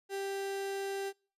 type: tone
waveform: 35% pulse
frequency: 392.9 Hz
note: G4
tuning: 4 cents sharp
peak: -33 dBFS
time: 0.09-1.13 s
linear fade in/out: 50 ms
effects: noise-tail reverb RT60 0.4 s tail -26 dB re dry + resampled to 32000 Hz